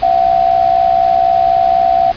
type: tone pair together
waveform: sine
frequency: 687 / 751 Hz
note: F5 / F#5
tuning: -29 / +26 cents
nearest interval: major second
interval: 155 cents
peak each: -11 dBFS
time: 0.02-2.12 s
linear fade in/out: 10 ms
effects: pink hiss -30 dBFS RMS until 2.16 s + resampled to 11025 Hz

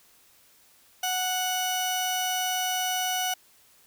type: tone pair together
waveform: sawtooth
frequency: 738 / 2952 Hz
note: F#5 / F#7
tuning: -5 / -5 cents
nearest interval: 2 octaves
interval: 2400 cents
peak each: -24 / -25 dBFS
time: 1.03-3.34 s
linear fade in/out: 5 ms
effects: white hiss -59 dBFS RMS until 3.86 s

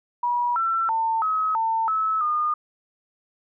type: tone with pitch steps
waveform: sine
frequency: 966 / 1343 / 899 / 1277 / 900 / 1298 / 1220 Hz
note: B5 / E6 / A5 / D#6 / A5 / E6 / D#6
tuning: -39 / +32 / +37 / +45 / +39 / -27 / -34 cents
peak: -20 dBFS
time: 0.23-2.54 s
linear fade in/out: 5 ms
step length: 330 ms
effects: none

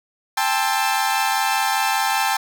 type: chord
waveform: sawtooth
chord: A minor seventh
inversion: third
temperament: equal with one note detuned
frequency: 794.9 / 880 / 1046.5 / 1318.5 Hz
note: G5 / A5 / C6 / E6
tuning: +24 / 0 / 0 / 0 cents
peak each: -18 / -18 / -24 / -24 dBFS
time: 0.37-2.37 s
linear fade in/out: 5 ms
effects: none

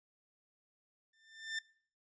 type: tone with exponential growth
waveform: sawtooth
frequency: 1787 Hz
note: A6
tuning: 26 cents sharp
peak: -30 dBFS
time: 1.13-1.59 s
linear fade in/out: 5 ms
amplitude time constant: 100 ms
effects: noise-tail reverb RT60 0.5 s tail -22 dB re dry + resampled to 16000 Hz

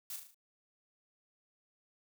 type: noise with echo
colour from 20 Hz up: blue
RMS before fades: -42 dBFS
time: 0.1-0.16 s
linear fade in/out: 2 ms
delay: 37 ms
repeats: 5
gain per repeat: -5 dB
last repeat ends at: 0.345 s
effects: none

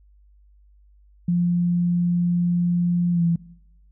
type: tone with pitch glide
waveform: sine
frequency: 174.61 to 168.95 Hz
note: F3 to E3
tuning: 0 to +43 cents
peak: -17 dBFS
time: 1.28-3.36 s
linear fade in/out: 5 ms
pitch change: -57 cents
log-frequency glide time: 3.12-3.23 s
effects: noise-tail reverb RT60 0.8 s tail -20 dB re dry + added 50 Hz sine -51 dBFS peak until 3.91 s

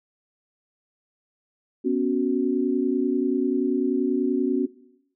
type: chord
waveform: sine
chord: B suspended second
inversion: none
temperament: equal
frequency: 246.9 / 277.2 / 370 Hz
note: B3 / C#4 / F#4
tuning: 0 / 0 / 0 cents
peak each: -25 / -24 / -24 dBFS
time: 1.84-4.67 s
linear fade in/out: 20 ms
effects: noise-tail reverb RT60 0.8 s tail -19 dB re dry

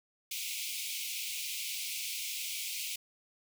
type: high-pass noise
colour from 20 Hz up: pink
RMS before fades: -38 dBFS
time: 0.31-2.96 s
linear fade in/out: 5 ms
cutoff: 2200 Hz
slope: 96 dB/octave
effects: none

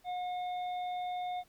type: harmonic tone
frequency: 722 Hz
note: F#5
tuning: 43 cents flat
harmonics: 1 / 3 / 5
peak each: -34 / -51 / -51 dBFS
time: 0.04-1.44 s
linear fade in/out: 50 ms
effects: pink hiss -67 dBFS RMS until 1.48 s

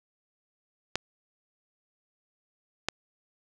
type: clicks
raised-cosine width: 0.2 ms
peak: -9 dBFS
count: 2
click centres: 0.956 / 2.886 s
effects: none

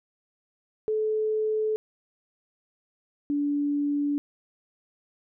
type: tone pair in turn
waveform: sine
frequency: 432.7 / 288.8 Hz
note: A4 / D4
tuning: -29 / -29 cents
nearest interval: perfect fifth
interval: 700 cents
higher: first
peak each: -23 dBFS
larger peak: neither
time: 0.88-1.76 / 3.3-4.18 s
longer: neither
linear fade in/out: 0 ms
effects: none

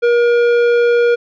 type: tone with tanh clipping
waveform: sine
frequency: 476.1 Hz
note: A#4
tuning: 37 cents sharp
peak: -11 dBFS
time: 0.02-1.16 s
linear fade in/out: 20 ms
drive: 12 dB
effects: none

